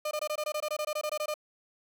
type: tone bursts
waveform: 35% pulse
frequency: 605 Hz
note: D#5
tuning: 49 cents flat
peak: -28 dBFS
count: 16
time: 0.05-1.341 s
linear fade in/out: 5 ms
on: 61 ms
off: 21 ms
effects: none